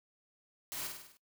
white noise with echo, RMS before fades -41 dBFS, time 0.72-0.87 s, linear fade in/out 0 ms, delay 50 ms, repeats 6, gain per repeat -4 dB, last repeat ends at 1.17 s, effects noise-tail reverb RT60 0.1 s tail -20 dB re dry

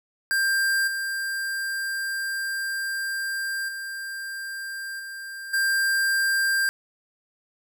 square tone with level steps, 1588 Hz, G6, 22 cents sharp, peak -21 / -27 / -32 / -35 / -21 dBFS, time 0.31-6.69 s, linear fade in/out 0 ms, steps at 0.87 / 3.68 / 4.99 / 5.53 s, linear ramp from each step 10 ms, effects none

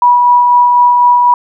sine tone with tremolo, 974 Hz, B5, 24 cents flat, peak -3 dBFS, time 0.02-1.34 s, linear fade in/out 2 ms, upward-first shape sine, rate 4 Hz, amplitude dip 25%, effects none

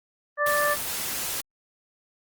harmonic tone, 587.3 Hz, D5, in tune, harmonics 1 / 2 / 3, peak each -25 / -25 / -25 dBFS, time 0.37-0.77 s, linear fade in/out 50 ms
white noise, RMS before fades -30 dBFS, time 0.46-1.41 s, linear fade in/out 5 ms
effects Opus 24 kbps

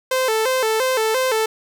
sawtooth tone with vibrato, 477.6 Hz, A#4, 42 cents sharp, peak -13 dBFS, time 0.11-1.46 s, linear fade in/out 5 ms, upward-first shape square, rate 2.9 Hz, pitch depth 140 cents each way, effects none

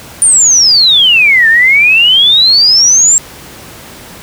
sine exponential two-way sweep, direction down then up, 9380 to 1760 to 7570 Hz, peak -3 dBFS, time 0.22-3.18 s, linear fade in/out 0 ms, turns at 1.48 s, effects pink hiss -31 dBFS RMS until 4.22 s + high-pass 60 Hz 12 dB/octave

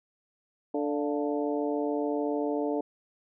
harmonic tone with a mistuned harmonic, 146.83 Hz, D3, in tune, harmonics 2 / 3 / 4 / 5 / 6, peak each -30 / -31 / -34 / -37 / -40 dBFS, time 0.74-2.81 s, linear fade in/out 5 ms, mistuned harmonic 5, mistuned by -80 cents, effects none

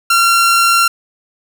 sawtooth tone, 1371 Hz, F6, 32 cents flat, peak -5 dBFS, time 0.1-0.88 s, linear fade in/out 5 ms, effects none

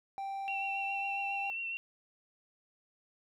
triangle tone with pitch glide, 784 to 793.1 Hz, G5 to G5, 0 to +20 cents, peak -34 dBFS, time 0.18-1.5 s, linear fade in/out 0 ms, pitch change +20 cents, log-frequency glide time 0.61-1.19 s
sine tone with vibrato, 2716 Hz, F7, 49 cents flat, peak -35 dBFS, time 0.48-1.77 s, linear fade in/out 0 ms, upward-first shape triangle, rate 7.3 Hz, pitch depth 28 cents each way
effects none

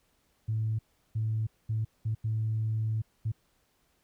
sine tone bursts at uneven times, 110 Hz, A2, in tune, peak -26 dBFS, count 6, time 0.48-0.79 / 1.15-1.47 / 1.69-1.85 / 2.05-2.15 / 2.24-3.02 / 3.25-3.32 s, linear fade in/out 10 ms, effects tanh soft clip ceiling -22 dBFS + pink hiss -71 dBFS RMS until 4.03 s

